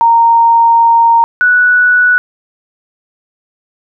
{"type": "tone pair in turn", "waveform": "sine", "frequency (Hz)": [926, 1475.9], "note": ["A#5", "F#6"], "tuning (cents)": [-12, -5], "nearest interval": "minor sixth", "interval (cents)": 807, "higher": "second", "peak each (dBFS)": [-4, -5], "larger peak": "first", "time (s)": [[0.01, 1.24], [1.41, 2.18]], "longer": "first", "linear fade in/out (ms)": 0, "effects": []}